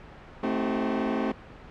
sawtooth chord, A diminished seventh, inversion none, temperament just, 220 / 264 / 316.8 / 380.2 Hz, A3 / C4 / Eb4 / Gb4, 0 / +16 / +31 / +47 cents, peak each -25 / -25 / -31 / -29 dBFS, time 0.43-1.32 s, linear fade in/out 5 ms, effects pink hiss -46 dBFS RMS until 1.7 s + low-pass 2000 Hz 12 dB/octave

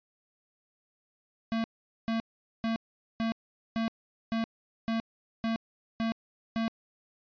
square tone bursts, 226.2 Hz, A3, 48 cents sharp, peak -28 dBFS, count 10, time 1.52-6.68 s, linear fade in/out 0 ms, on 120 ms, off 440 ms, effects resampled to 11025 Hz

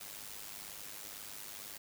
white noise with amplitude modulation, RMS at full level -44 dBFS, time 0-1.78 s, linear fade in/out 10 ms, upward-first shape sine, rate 102 Hz, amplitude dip 70%, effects none

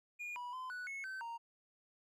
triangle tone with pitch steps, 2432 / 977 / 1025 / 1479 / 2191 / 1539 / 929 Hz, D#7 / B5 / C6 / F#6 / C#7 / G6 / A#5, -40 / -19 / -36 / -1 / -21 / -32 / -6 cents, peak -40 dBFS, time 0.19-1.38 s, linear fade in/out 20 ms, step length 170 ms, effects none

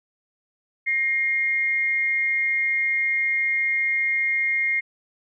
sine tone pair together, 1864.7 / 2130 Hz, A#6 / C7, 0 / +30 cents, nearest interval major second, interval 230 cents, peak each -29 / -20 dBFS, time 0.86-4.81 s, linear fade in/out 20 ms, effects none

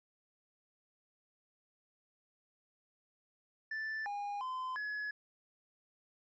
triangle tone with pitch steps, 1761 / 815 / 1027 / 1694 Hz, A6 / G#5 / C6 / G#6, +1 / -33 / -33 / +34 cents, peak -35 dBFS, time 3.71-5.11 s, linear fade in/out 5 ms, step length 350 ms, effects resampled to 16000 Hz

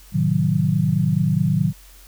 sine chord, A diminished seventh, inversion none, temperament equal, 110 / 130.81 / 155.56 / 185 Hz, A2 / C3 / Eb3 / Gb3, 0 / 0 / 0 / 0 cents, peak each -24 / -24 / -19 / -21 dBFS, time 0.12-1.73 s, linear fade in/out 50 ms, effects added 46 Hz sine -45 dBFS peak until 2.07 s + white hiss -49 dBFS RMS until 2.07 s

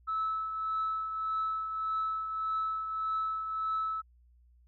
sine tone with tremolo, 1304 Hz, E6, 19 cents flat, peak -27 dBFS, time 0.07-4.02 s, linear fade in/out 20 ms, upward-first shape triangle, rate 1.7 Hz, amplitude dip 55%, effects tanh soft clip ceiling -25 dBFS + added 60 Hz sine -59 dBFS peak until 4.67 s

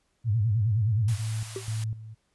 sine tone with vibrato, 108.9 Hz, A2, 17 cents flat, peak -21 dBFS, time 0.24-1.18 s, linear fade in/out 50 ms, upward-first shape sine, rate 9.6 Hz, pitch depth 160 cents each way
white high-pass noise, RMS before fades -41 dBFS, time 1.08-1.84 s, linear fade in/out 2 ms, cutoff 580 Hz, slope 48 dB/octave
sine tone with tremolo, 110 Hz, A2, in tune, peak -27 dBFS, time 1.18-2.15 s, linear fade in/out 20 ms, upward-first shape square, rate 2 Hz, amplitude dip 75%
triangle tone with exponential decay, 385 Hz, G4, 31 cents flat, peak -25 dBFS, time 1.56-1.66 s, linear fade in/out 2 ms, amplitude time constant 21 ms
effects pink hiss -72 dBFS RMS until 2.34 s + resampled to 24000 Hz

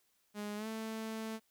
sawtooth tone with pitch glide, 207.7 to 221.3 Hz, G#3 to A3, 0 to +10 cents, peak -35 dBFS, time 0.34-1.4 s, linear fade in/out 50 ms, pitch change +110 cents, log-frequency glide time 0.56-0.67 s, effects white hiss -75 dBFS RMS until 1.5 s

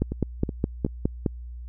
two click trains, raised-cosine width 3 ms, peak -16 / -9 dBFS, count 3 / 7, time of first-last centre 0.12-0.863 / 0.02-1.262 s, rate 2.69 / 4.83 Hz, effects added 60 Hz sine -35 dBFS peak until 1.68 s

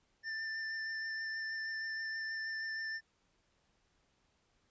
square tone with vibrato, 1781 Hz, A6, 21 cents sharp, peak -38 dBFS, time 0.23-3.01 s, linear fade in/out 50 ms, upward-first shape sine, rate 6.3 Hz, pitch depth 13 cents each way, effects pink hiss -75 dBFS RMS until 4.7 s + resampled to 16000 Hz

